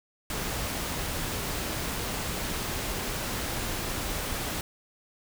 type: noise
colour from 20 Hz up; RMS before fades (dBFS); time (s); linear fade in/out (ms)
pink; -32; 0.3-4.61; 2
effects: none